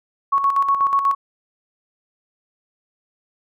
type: tone with tremolo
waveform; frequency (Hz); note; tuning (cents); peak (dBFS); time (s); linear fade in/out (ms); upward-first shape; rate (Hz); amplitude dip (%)
sine; 1108; C#6; -1; -13; 0.32-1.15; 10; square; 8.2; 55
effects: none